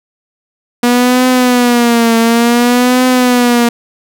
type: tone with vibrato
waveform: sawtooth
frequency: 241 Hz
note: B3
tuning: 42 cents flat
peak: -3 dBFS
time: 0.83-3.69 s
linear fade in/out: 5 ms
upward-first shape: triangle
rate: 0.56 Hz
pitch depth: 100 cents each way
effects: none